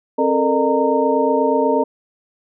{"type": "tone cluster", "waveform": "sine", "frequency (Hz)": [266.9, 436.8, 465.1, 605, 922], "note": ["C4", "A4", "A#4", "D#5", "A#5"], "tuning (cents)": [35, -13, -4, -49, -19], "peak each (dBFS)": -20, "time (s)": [0.18, 1.84], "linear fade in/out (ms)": 10, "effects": []}